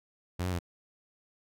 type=tone with pitch steps; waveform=sawtooth; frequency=89.3 / 91.6 / 87.1 Hz; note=F2 / F#2 / F2; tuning=+39 / -17 / -4 cents; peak=-26 dBFS; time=0.39-0.591 s; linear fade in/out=10 ms; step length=67 ms; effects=none